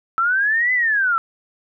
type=linear two-way sweep; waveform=sine; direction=up then down; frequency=1309 to 2033 to 1309 Hz; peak=-15 dBFS; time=0.18-1.18 s; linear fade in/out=0 ms; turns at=0.73 s; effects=none